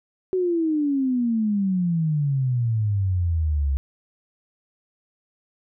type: exponential sweep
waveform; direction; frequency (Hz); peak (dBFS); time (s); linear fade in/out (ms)
sine; down; 377.7 to 66.8; -19; 0.33-3.77; 0
effects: none